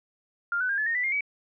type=tone with pitch steps; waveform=sine; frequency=1400 / 1500.5 / 1608.2 / 1723.6 / 1847.3 / 1979.9 / 2122 / 2274 Hz; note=F6 / F#6 / G6 / A6 / A#6 / B6 / C7 / C#7; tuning=+4 / +24 / +44 / -36 / -16 / +4 / +24 / +44 cents; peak=-24 dBFS; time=0.52-1.208 s; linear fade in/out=2 ms; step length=86 ms; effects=none